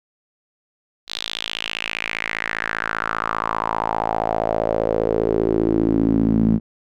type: tone with band-pass filter sweep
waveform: sawtooth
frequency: 55.1 Hz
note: A1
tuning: 3 cents sharp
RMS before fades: -21 dBFS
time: 1.07-6.6 s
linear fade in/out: 50 ms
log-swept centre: 4000 to 210 Hz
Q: 4.2
effects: none